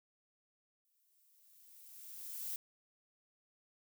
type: noise with exponential growth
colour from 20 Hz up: violet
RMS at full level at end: -40 dBFS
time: 0.85-2.56 s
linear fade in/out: 0 ms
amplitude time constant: 370 ms
effects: none